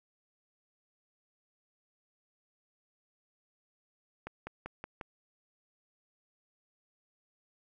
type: accelerating click train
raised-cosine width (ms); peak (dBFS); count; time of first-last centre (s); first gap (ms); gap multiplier
0.5; -25; 5; 4.27-5.012; 200; 0.95
effects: none